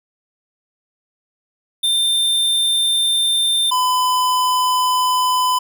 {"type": "tone pair in turn", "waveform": "square", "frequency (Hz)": [3590, 1007.4], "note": ["A7", "B5"], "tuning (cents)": [34, 34], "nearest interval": "octave + minor seventh", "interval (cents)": 2200, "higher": "first", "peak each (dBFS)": -15, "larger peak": "neither", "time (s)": [[1.83, 3.71], [3.71, 5.59]], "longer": "neither", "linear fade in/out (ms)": 10, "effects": []}